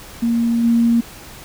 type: tone with level steps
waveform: sine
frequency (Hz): 233.1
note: A#3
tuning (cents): 0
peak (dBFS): -14 / -11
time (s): 0.22-1.01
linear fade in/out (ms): 10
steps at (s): 0.63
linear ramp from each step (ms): 20
effects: pink hiss -38 dBFS RMS until 1.44 s